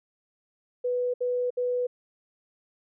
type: tone bursts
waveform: sine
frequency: 493.9 Hz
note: B4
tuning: in tune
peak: -24 dBFS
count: 3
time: 0.84-1.87 s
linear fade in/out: 10 ms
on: 300 ms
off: 65 ms
effects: none